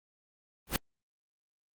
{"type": "noise with exponential growth", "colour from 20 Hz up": "pink", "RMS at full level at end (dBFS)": -22, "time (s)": [0.67, 0.76], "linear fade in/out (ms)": 1, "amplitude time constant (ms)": 19, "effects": ["Opus 32 kbps"]}